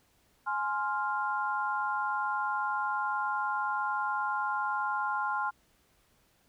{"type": "chord", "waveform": "sine", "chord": "F minor", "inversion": "first", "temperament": "just", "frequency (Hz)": [838.1, 1047.7, 1396.9], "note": ["Ab5", "C6", "F6"], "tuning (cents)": [16, 2, 0], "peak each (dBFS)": -33, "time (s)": [0.46, 5.51], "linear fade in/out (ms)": 20, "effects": ["pink hiss -68 dBFS RMS until 6.48 s"]}